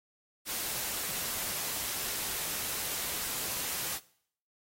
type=noise; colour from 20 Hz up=white; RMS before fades=-35 dBFS; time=0.45-4 s; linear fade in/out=50 ms; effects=noise-tail reverb RT60 0.6 s tail -20 dB re dry + AAC 48 kbps